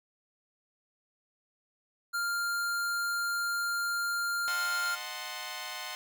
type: tone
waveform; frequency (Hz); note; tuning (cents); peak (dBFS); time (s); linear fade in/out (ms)
square; 1398; F6; +1; -30; 2.13-4.96; 20
type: chord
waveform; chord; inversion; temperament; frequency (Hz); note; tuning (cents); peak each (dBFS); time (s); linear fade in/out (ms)
10% pulse; D# diminished seventh; none; equal; 622.3 / 740 / 880 / 1046.5; D#5 / F#5 / A5 / C6; 0 / 0 / 0 / 0; -38 / -34 / -37 / -32; 4.48-5.95; 0
effects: none